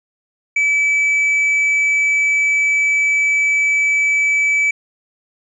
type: tone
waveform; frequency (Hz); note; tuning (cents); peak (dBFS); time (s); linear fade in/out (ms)
triangle; 2300; D7; -37; -11; 0.56-4.71; 5
effects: resampled to 22050 Hz